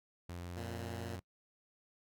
sawtooth tone with pitch glide, 87.31 to 91.23 Hz, F2 to F#2, 0 to -24 cents, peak -39 dBFS, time 0.29-1.2 s, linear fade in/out 5 ms, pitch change +76 cents, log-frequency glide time 0.4-1.03 s
10% pulse tone, 116.54 Hz, A#2, in tune, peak -35 dBFS, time 0.56-1.17 s, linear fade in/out 20 ms
effects noise-tail reverb RT60 0.1 s tail -23 dB re dry

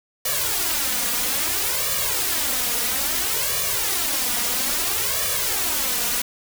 white noise with flanger, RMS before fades -23 dBFS, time 0.25-6.22 s, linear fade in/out 5 ms, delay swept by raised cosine 1.7 to 4.2 ms, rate 0.6 Hz, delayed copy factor +1, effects none

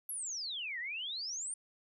sine exponential two-way sweep, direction down then up, 11680 to 1822 to 9300 Hz, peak -37 dBFS, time 0.09-1.54 s, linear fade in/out 2 ms, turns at 0.79 s, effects none

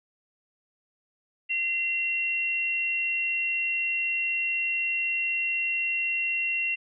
sine tone pair together, 2061 / 2736 Hz, C7 / F7, -27 / -36 cents, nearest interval perfect fourth, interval 491 cents, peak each -34 / -25 dBFS, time 1.49-6.76 s, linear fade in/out 20 ms, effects none

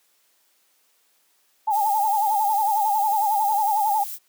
sine tone with vibrato, 836 Hz, G#5, 11 cents sharp, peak -18 dBFS, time 1.67-4.04 s, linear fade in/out 10 ms, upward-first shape sine, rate 11 Hz, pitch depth 94 cents each way
violet noise, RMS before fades -33 dBFS, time 1.7-4.19 s, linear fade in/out 50 ms
effects white hiss -64 dBFS RMS until 4.28 s + high-pass 300 Hz 12 dB/octave

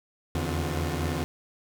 sawtooth tone cluster, 81.4 / 85.7 / 145.1 / 255.9 / 357.2 Hz, E2 / F2 / D3 / C4 / F4, -21 / -32 / -21 / -38 / +39 cents, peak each -26 / -32 / -29 / -33 / -32 dBFS, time 0.35-1.24 s, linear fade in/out 0 ms, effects none

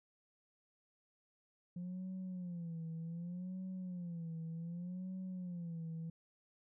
sine tone with vibrato, 174.61 Hz, F3, in tune, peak -39 dBFS, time 1.76-6.1 s, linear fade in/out 5 ms, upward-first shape sine, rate 0.66 Hz, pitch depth 120 cents each way, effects tanh soft clip ceiling -39 dBFS

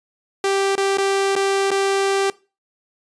sawtooth tone with dropouts, 392 Hz, G4, in tune, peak -13 dBFS, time 0.44-2.3 s, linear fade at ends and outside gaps 2 ms, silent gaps 0.754-0.778 / 0.973-0.983 / 1.354-1.362 / 1.706-1.714 s, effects noise-tail reverb RT60 0.3 s tail -20 dB re dry + resampled to 22050 Hz

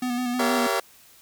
square tone with vibrato, 246.9 Hz, B3, in tune, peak -25 dBFS, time 0.02-0.67 s, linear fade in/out 5 ms, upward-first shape square, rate 6.3 Hz, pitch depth 27 cents each way
20% pulse chord, G diminished seventh, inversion none, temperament just, 392 / 470.4 / 564.5 / 677.4 Hz, G4 / Bb4 / Db5 / Fb5, 0 / +16 / +31 / +47 cents, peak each -23 dBFS, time 0.39-0.8 s, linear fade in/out 5 ms
effects white hiss -53 dBFS RMS until 1.21 s

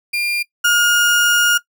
35% pulse tone pair in turn, 2400 / 1427 Hz, D7 / F6, +37 / +37 cents, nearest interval major sixth, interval 900 cents, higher first, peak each -15 / -9 dBFS, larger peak second, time 0.13-0.43 / 0.64-1.58 s, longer second, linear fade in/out 10 ms, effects noise-tail reverb RT60 0.1 s tail -19 dB re dry

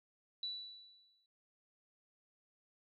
sine tone with exponential decay, 3951 Hz, B7, in tune, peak -36 dBFS, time 0.43-1.26 s, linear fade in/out 2 ms, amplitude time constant 180 ms, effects MP3 48 kbps

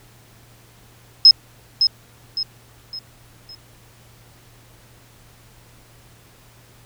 sine tone with echo, 5150 Hz, E8, 41 cents flat, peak -4 dBFS, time 1.25-1.31 s, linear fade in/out 2 ms, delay 560 ms, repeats 4, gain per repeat -8 dB, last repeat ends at 3.55 s, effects added 117 Hz sine -51 dBFS peak until 6.85 s + pink hiss -51 dBFS RMS until 6.85 s

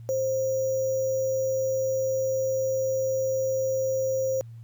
sine tone with sample-and-hold, 528 Hz, C5, 16 cents sharp, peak -23 dBFS, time 0.09-4.41 s, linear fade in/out 0 ms, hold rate 6300 Hz, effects added 115 Hz sine -40 dBFS peak until 4.63 s + pink hiss -68 dBFS RMS until 4.63 s

